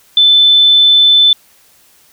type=tone; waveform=sine; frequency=3520 Hz; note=A7; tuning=in tune; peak=-4 dBFS; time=0.17-1.33 s; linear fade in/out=2 ms; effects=white hiss -48 dBFS RMS until 2.12 s